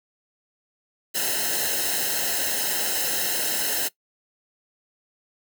white noise with comb filter, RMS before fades -25 dBFS, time 1.14-3.89 s, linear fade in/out 20 ms, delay 0.86 ms, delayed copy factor -0.9, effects noise-tail reverb RT60 0.1 s tail -20 dB re dry

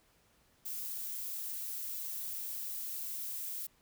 violet noise, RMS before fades -40 dBFS, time 0.65-3.67 s, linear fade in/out 10 ms, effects pink hiss -69 dBFS RMS until 3.81 s

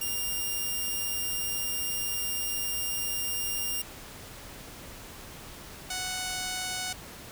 5% pulse tone pair in turn, 2802 / 739.2 Hz, F7 / F#5, +5 / -2 cents, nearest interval octave + major seventh, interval 2307 cents, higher first, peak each -20 dBFS, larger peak neither, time 0.01-3.82 / 5.9-6.93 s, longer first, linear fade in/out 5 ms, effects pink hiss -45 dBFS RMS until 7.31 s

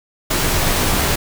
pink noise with comb filter, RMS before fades -17 dBFS, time 0.3-1.16 s, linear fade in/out 10 ms, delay 18 ms, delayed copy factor -0.5, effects none

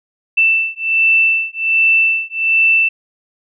sine beating tone pair, 2662 / 2663.3 Hz, E7 / E7, +16 / +17 cents, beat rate 1.3 Hz, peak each -14 dBFS, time 0.37-2.89 s, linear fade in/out 10 ms, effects none

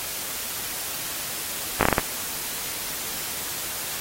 slowing click train, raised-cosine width 0.5 ms, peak -3 dBFS, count 6, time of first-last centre 1.81-1.982 s, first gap 19 ms, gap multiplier 1.3, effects white hiss -31 dBFS RMS until 4 s + AAC 48 kbps

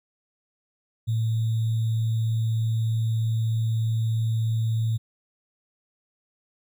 sine tone with sample-and-hold, 112.1 Hz, A2, 33 cents sharp, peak -21 dBFS, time 1.07-4.98 s, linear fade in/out 20 ms, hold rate 3675 Hz, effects none

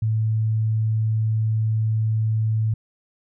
sine tone, 110 Hz, A2, in tune, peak -18 dBFS, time 0.02-2.74 s, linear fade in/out 5 ms, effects none

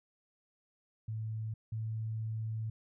sine tone pair in turn, 110 / 110.62 Hz, A2 / A2, 0 / +10 cents, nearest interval unison, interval 10 cents, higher second, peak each -35 / -34 dBFS, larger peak second, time 1.08-1.54 / 1.72-2.7 s, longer second, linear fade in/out 5 ms, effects none

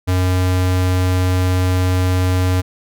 square tone, 91.7 Hz, F#2, 15 cents flat, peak -14 dBFS, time 0.07-2.62 s, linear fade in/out 20 ms, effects none

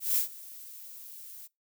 violet noise with ADSR envelope, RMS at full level -25 dBFS, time 0-1.48 s, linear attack 160 ms, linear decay 120 ms, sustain -21 dB, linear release 25 ms, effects noise-tail reverb RT60 0.2 s tail -23 dB re dry

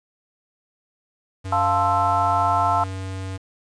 square tone, 95 Hz, F#2, 46 cents sharp, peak -28 dBFS, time 1.44-3.38 s, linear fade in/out 20 ms
sine chord, F major seventh, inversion none, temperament equal with one note detuned, 698.5 / 880 / 1046.5 / 1324.6 Hz, F5 / A5 / C6 / E6, 0 / 0 / 0 / +8 cents, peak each -22 / -22 / -24 / -23 dBFS, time 1.52-2.84 s, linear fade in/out 5 ms
effects resampled to 22050 Hz + 8-bit

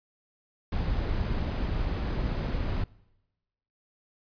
brown noise, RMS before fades -29 dBFS, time 0.72-2.84 s, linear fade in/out 5 ms, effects noise-tail reverb RT60 1.0 s tail -23 dB re dry + resampled to 11025 Hz

